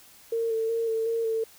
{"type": "tone with vibrato", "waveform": "sine", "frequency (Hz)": 452.8, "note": "A4", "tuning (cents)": 50, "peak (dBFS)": -24, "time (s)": [0.32, 1.44], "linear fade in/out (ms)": 5, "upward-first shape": "square", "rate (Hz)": 2.7, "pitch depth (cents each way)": 20, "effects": ["white hiss -53 dBFS RMS until 1.58 s"]}